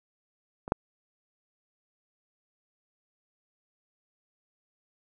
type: clicks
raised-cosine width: 1 ms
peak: -24 / -8 dBFS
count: 2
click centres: 0.679 / 0.721 s
effects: none